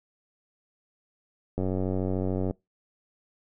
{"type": "click train", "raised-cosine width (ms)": 2, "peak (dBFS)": -16, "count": 88, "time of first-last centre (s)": [1.58, 2.509], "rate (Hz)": 93.6, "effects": ["noise-tail reverb RT60 0.2 s tail -24 dB re dry"]}